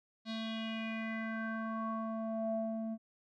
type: tone with low-pass filter sweep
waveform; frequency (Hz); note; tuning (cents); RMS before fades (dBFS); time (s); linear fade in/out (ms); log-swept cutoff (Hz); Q
square; 222.8; A3; +22; -38; 0.25-2.98; 50; 4100 to 470; 5
effects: none